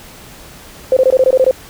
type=tone bursts; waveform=sine; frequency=519 Hz; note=C5; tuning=14 cents flat; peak=-6 dBFS; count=9; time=0.92-1.511 s; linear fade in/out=2 ms; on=47 ms; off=21 ms; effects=pink hiss -37 dBFS RMS until 1.69 s